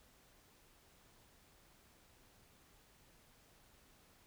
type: silence
effects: pink hiss -67 dBFS RMS until 4.26 s